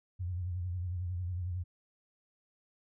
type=tone with vibrato; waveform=sine; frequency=89.4 Hz; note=F2; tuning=41 cents sharp; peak=-33 dBFS; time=0.19-1.64 s; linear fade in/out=20 ms; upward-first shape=triangle; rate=11 Hz; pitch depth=92 cents each way; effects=none